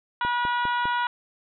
harmonic tone, 483.7 Hz, B4, 36 cents flat, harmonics 2 / 3 / 4 / 5 / 6 / 7 / 8, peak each -24 / -28 / -37 / -42 / -39 / -39 / -46 dBFS, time 0.21-1.07 s, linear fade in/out 2 ms
click train, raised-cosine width 2 ms, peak -21 dBFS, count 4, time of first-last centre 0.25-0.855 s, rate 4.96 Hz
effects none

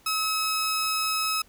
sawtooth tone pair together, 1285 / 2570 Hz, E6 / E7, -45 / -45 cents, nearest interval octave, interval 1200 cents, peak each -23 / -22 dBFS, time 0.06-1.42 s, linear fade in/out 5 ms, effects pink hiss -58 dBFS RMS until 1.48 s

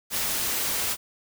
white noise, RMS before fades -27 dBFS, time 0.1-0.97 s, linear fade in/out 50 ms, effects none

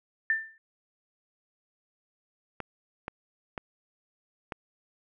sine tone with exponential decay, 1783 Hz, A6, 22 cents sharp, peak -20 dBFS, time 0.3-0.58 s, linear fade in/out 1 ms, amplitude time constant 59 ms
clicks, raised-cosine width 0.5 ms, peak -19 dBFS, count 4, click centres 2.603 / 3.081 / 3.578 / 4.522 s
effects none

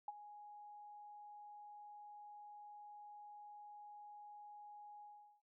sine tone with ADSR envelope, 830.6 Hz, G#5, in tune, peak -39 dBFS, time 0.08-5.42 s, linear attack 3 ms, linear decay 29 ms, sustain -14 dB, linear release 400 ms, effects noise-tail reverb RT60 0.1 s tail -23 dB re dry

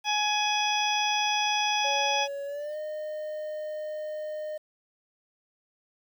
harmonic tone, 839 Hz, G#5, 17 cents sharp, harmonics 1 / 2 / 3 / 4 / 6 / 7, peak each -27 / -37 / -30 / -30 / -36 / -37 dBFS, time 0.04-2.28 s, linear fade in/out 50 ms
triangle tone with pitch glide, 561 to 611.8 Hz, C#5 to D#5, +21 to -29 cents, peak -30 dBFS, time 1.84-4.58 s, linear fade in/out 10 ms, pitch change +150 cents, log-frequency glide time 2.45-2.77 s
effects 9-bit

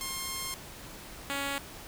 5% pulse tone pair in turn, 1065 / 279.2 Hz, C6 / C#4, +30 / +13 cents, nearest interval octave + major seventh, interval 2317 cents, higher first, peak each -22 / -20 dBFS, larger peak second, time 0.01-0.54 / 1.3-1.58 s, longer first, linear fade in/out 0 ms, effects pink hiss -46 dBFS RMS until 1.87 s

